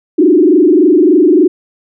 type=tone with frequency modulation; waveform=sine; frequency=334.5 Hz; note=E4; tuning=25 cents sharp; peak=-4 dBFS; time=0.18-1.48 s; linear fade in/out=10 ms; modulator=23.4 Hz; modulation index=2; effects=none